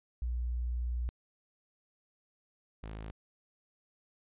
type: tone pair in turn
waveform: sine / sawtooth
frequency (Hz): 60.2 / 53.63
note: B1 / A1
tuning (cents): -44 / -44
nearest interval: major second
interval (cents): 200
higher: first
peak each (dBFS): -31 / -37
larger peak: first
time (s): 0.22-1.09 / 2.83-3.11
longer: first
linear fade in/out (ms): 0
effects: resampled to 8000 Hz